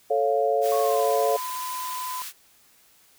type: chord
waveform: sine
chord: A augmented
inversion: none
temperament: equal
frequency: 440 / 554.4 / 698.5 Hz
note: A4 / C#5 / E#5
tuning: 0 / 0 / 0 cents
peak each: -24 dBFS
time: 0.1-1.37 s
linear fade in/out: 10 ms
type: high-pass noise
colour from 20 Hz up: white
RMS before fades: -36 dBFS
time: 0.61-2.33 s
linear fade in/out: 50 ms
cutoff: 1100 Hz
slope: 24 dB/octave
type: tone with pitch glide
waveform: sine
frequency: 1100 to 1008.7 Hz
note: C#6 to B5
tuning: -14 to +36 cents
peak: -30 dBFS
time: 0.72-2.22 s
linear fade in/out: 0 ms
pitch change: -150 cents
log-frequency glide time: 0.82-1.04 s
effects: white hiss -58 dBFS RMS until 3.18 s